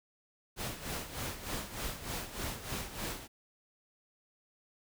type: noise with tremolo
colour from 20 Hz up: pink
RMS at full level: -37 dBFS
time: 0.56-3.28 s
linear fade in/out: 50 ms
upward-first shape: sine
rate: 3.3 Hz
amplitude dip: 70%
effects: none